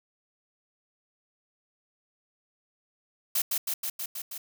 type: noise with echo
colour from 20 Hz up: blue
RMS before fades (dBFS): -26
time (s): 3.35-3.42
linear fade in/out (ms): 5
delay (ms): 160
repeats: 6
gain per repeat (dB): -2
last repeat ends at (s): 4.38
effects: none